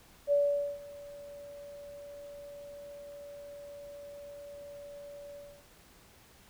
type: tone with ADSR envelope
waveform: sine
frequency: 574 Hz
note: D5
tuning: 40 cents flat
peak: -22 dBFS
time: 0.27-5.65 s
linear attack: 51 ms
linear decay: 460 ms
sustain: -22 dB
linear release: 280 ms
effects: pink hiss -59 dBFS RMS until 6.49 s